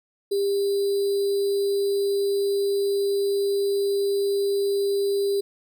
sine tone with sample-and-hold, 398.9 Hz, G4, 30 cents sharp, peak -20 dBFS, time 0.31-5.41 s, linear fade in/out 10 ms, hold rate 4410 Hz, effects none

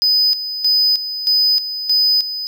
triangle tone with tremolo, 5000 Hz, D#8, 8 cents sharp, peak -10 dBFS, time 0.02-2.47 s, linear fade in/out 0 ms, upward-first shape square, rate 1.6 Hz, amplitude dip 70%, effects none

